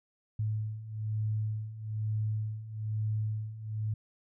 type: beating tone pair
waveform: sine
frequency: 107.2 / 108.3 Hz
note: A2 / A2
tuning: -45 / -27 cents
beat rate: 1.1 Hz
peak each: -36 / -32 dBFS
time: 0.39-3.94 s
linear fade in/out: 5 ms
effects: none